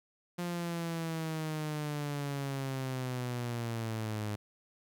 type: linear sweep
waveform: sawtooth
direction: down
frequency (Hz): 176.1 to 104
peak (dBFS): -30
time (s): 0.38-4.36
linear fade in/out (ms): 10
effects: 12-bit